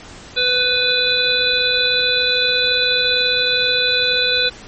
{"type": "harmonic tone", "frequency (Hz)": 498.4, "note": "B4", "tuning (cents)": 16, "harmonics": [1, 3, 5, 7, 8], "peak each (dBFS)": [-23, -21, -22, -21, -17], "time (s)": [0.36, 4.5], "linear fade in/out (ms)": 20, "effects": ["pink hiss -38 dBFS RMS until 4.67 s", "MP3 32 kbps"]}